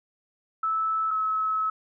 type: tone pair in turn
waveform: sine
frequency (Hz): 1309 / 1291.7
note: E6 / E6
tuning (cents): -13 / -36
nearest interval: unison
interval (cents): 23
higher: first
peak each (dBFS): -23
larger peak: neither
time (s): 0.63-1.11 / 1.11-1.7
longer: second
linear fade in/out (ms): 5
effects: none